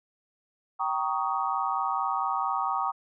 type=chord; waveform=sine; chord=Eb dominant seventh; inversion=first; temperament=just; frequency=777.8 / 933.4 / 1120.1 / 1244.5 Hz; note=G5 / Bb5 / Db6 / Eb6; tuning=-14 / +2 / +18 / 0 cents; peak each=-31 dBFS; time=0.79-2.92 s; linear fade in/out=20 ms; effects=none